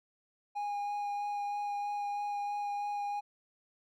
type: tone with vibrato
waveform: triangle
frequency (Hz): 819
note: G#5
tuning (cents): -24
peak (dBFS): -31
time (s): 0.55-3.21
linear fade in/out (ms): 20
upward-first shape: sine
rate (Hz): 3.1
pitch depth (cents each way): 10
effects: none